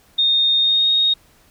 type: tone with pitch glide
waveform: sine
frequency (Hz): 3680 to 3729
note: A#7 to A#7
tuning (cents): -23 to 0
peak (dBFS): -13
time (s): 0.18-1.14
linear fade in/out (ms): 10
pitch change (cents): +23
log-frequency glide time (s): 0.58-0.91
effects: pink hiss -54 dBFS RMS until 1.5 s